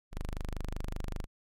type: tone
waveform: sawtooth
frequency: 25.19 Hz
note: G0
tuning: 48 cents sharp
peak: -30 dBFS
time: 0.11-1.27 s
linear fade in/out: 50 ms
effects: MP3 64 kbps